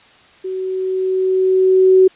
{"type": "tone with level ramp", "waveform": "sine", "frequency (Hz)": 375.4, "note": "F#4", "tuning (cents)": 25, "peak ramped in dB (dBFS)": [-21, -5], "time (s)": [0.44, 2.08], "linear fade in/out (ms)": 10, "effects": ["white hiss -47 dBFS RMS until 2.15 s", "resampled to 8000 Hz"]}